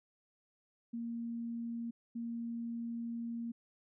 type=tone bursts at uneven times; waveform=sine; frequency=233.1 Hz; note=A#3; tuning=in tune; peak=-37 dBFS; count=2; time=0.93-1.91 / 2.15-3.52 s; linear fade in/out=10 ms; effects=none